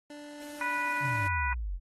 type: tone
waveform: 25% pulse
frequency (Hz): 293.7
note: D4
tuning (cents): 0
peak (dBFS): -39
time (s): 0.1-1.27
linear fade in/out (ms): 2
type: noise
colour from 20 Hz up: white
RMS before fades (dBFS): -50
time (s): 0.41-1.28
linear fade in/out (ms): 5
type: harmonic tone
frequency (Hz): 491.4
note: B4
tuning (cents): -9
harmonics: 2 / 3 / 4 / 5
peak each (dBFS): -32 / -34 / -35 / -36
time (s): 0.61-1.53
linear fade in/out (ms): 2
type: exponential sweep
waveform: sine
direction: down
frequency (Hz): 147.1 to 41.2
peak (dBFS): -31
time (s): 1-1.8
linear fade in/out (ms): 50
effects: AAC 32 kbps